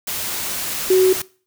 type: tone in noise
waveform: sine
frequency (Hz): 373.3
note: F#4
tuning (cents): +15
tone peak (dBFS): -10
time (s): 0.9-1.13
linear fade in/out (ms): 5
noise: white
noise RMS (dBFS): -25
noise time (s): 0.07-1.22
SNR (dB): +12
effects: noise-tail reverb RT60 0.4 s tail -21 dB re dry